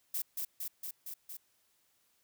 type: noise with echo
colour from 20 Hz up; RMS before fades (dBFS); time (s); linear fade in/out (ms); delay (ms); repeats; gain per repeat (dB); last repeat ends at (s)
violet; -35; 0.14-0.22; 5; 230; 5; -2; 1.37
effects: white hiss -73 dBFS RMS until 2.23 s